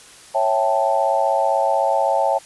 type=chord; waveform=sine; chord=A dominant seventh; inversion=first; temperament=equal with one note detuned; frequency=551.8 / 659.3 / 784 / 880 Hz; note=C#5 / E5 / G5 / A5; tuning=-8 / 0 / 0 / 0 cents; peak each=-21 dBFS; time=0.34-2.39 s; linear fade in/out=20 ms; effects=white hiss -44 dBFS RMS until 2.45 s + resampled to 24000 Hz